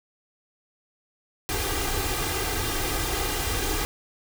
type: noise with comb filter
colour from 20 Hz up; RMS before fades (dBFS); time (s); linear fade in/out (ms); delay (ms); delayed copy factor
pink; -27; 1.49-3.85; 0; 2.5; +0.75
effects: none